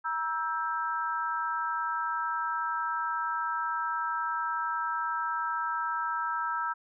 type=chord; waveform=sine; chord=E diminished; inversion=second; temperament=just; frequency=949.3 / 1318.5 / 1582.2 Hz; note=Bb5 / E6 / G6; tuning=+31 / 0 / +16 cents; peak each=-33 / -31 / -36 dBFS; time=0.04-6.74 s; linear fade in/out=20 ms; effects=none